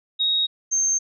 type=tone pair in turn; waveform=sine; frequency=3771 / 6342 Hz; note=A#7 / G8; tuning=+19 / +19 cents; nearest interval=major sixth; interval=900 cents; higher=second; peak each=-18 dBFS; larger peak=neither; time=0.19-0.47 / 0.71-0.99 s; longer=neither; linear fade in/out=20 ms; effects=none